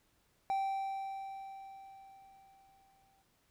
triangle tone with exponential decay, 779 Hz, G5, 11 cents flat, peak -28 dBFS, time 0.5-3.22 s, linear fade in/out 0 ms, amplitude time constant 590 ms, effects pink hiss -73 dBFS RMS until 3.5 s

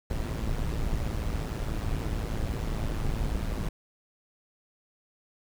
brown noise with amplitude modulation, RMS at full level -27 dBFS, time 0.1-3.69 s, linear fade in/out 5 ms, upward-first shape sine, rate 110 Hz, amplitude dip 65%, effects none

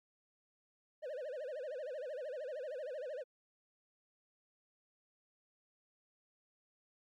triangle tone with vibrato, 554.4 Hz, C#5, in tune, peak -38 dBFS, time 1.02-3.24 s, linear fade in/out 20 ms, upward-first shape sine, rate 13 Hz, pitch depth 220 cents each way, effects MP3 64 kbps

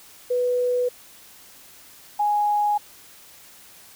sine tone pair in turn, 493.9 / 830.6 Hz, B4 / G#5, 0 / 0 cents, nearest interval major sixth, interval 900 cents, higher second, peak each -19 / -18 dBFS, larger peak second, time 0.3-0.89 / 2.19-2.78 s, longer neither, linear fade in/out 10 ms, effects white hiss -48 dBFS RMS until 3.95 s

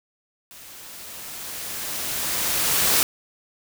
white noise with level ramp, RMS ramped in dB -44 to -18 dBFS, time 0.51-3.03 s, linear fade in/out 0 ms, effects none

